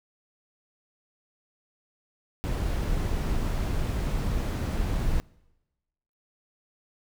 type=noise; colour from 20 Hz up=brown; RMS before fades=-27 dBFS; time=2.44-5.2 s; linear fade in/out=0 ms; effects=noise-tail reverb RT60 1.0 s tail -24 dB re dry